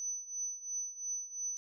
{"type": "tone with tremolo", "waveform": "sine", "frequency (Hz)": 6000, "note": "F#8", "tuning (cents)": 23, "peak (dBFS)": -33, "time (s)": [0, 1.57], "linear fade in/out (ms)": 0, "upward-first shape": "triangle", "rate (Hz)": 2.9, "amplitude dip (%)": 85, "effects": []}